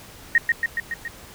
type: tone with echo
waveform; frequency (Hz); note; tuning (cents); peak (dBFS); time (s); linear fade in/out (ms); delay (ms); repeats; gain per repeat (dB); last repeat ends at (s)
sine; 1864.7; A#6; 0; -12; 0.35-0.38; 2; 140; 5; -3; 1.08
effects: pink hiss -44 dBFS RMS until 1.34 s